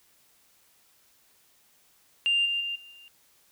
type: tone with level steps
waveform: sine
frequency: 2794 Hz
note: F7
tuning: in tune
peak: -20 / -25 / -29 / -46 / -48 dBFS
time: 2.26-3.08 s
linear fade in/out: 0 ms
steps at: 2.45 / 2.6 / 2.75 / 2.91 s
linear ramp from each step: 10 ms
effects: tanh soft clip ceiling -17 dBFS + white hiss -63 dBFS RMS until 3.51 s